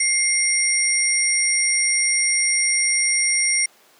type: tone cluster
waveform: sine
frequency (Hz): 2119 / 5600 / 8910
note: C7 / F8 / C#9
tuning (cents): +21 / +4 / +8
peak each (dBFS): -21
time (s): 0-3.66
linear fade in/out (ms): 5
effects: pink hiss -53 dBFS RMS until 3.99 s + high-pass 400 Hz 12 dB/octave